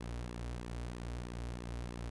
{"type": "tone with flanger", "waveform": "sawtooth", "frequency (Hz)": 59.5, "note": "A#1", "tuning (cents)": 36, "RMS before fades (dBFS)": -42, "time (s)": [0, 2.1], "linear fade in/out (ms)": 10, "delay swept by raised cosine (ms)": [1.3, 5.9], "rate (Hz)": 3.1, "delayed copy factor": -0.6, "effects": ["resampled to 24000 Hz"]}